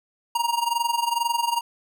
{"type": "tone with amplitude modulation", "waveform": "square", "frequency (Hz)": 940, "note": "A#5", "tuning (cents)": 14, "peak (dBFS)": -19, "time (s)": [0.35, 1.61], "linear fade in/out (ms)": 5, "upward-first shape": "sine", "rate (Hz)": 22.2, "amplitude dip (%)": 80, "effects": []}